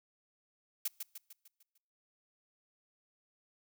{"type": "noise with echo", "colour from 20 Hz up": "blue", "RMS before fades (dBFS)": -34, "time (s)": [0.85, 0.88], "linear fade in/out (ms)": 5, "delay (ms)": 150, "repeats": 6, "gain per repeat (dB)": -6, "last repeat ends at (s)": 1.78, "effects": ["noise-tail reverb RT60 1.0 s tail -26 dB re dry"]}